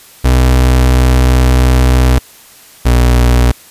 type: tone pair in turn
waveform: 35% pulse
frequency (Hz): 63.1 / 60.99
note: B1 / B1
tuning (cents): +38 / -21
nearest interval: minor second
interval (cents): 59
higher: first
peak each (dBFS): -4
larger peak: neither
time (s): 0.24-2.19 / 2.85-3.52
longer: first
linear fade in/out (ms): 10
effects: white hiss -39 dBFS RMS until 3.7 s + resampled to 32000 Hz